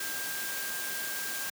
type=tone in noise; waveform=sine; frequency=1596 Hz; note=G6; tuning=31 cents sharp; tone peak=-38 dBFS; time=0-1.5 s; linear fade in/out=5 ms; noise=white; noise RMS=-36 dBFS; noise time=0-1.5 s; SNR=-5 dB; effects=high-pass 150 Hz 12 dB/octave